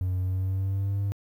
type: tone with pitch glide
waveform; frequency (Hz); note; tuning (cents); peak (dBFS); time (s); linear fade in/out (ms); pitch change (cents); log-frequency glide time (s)
triangle; 92.2 to 99.97; F#2 to G2; -6 to +34; -22; 0.01-1.12; 0; +140; 0.2-1.01
effects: tanh soft clip ceiling -18 dBFS + 10-bit